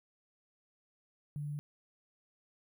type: tone with sample-and-hold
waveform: sine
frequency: 146.83 Hz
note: D3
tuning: in tune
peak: -36 dBFS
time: 1.36-1.59 s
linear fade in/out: 0 ms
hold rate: 11025 Hz
effects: none